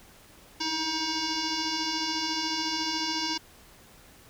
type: tone with frequency modulation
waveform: sine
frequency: 2842 Hz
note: F7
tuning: 30 cents sharp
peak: -27 dBFS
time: 0.6-3.38 s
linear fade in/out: 10 ms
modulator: 630 Hz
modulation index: 4.5
effects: pink hiss -54 dBFS RMS until 4.29 s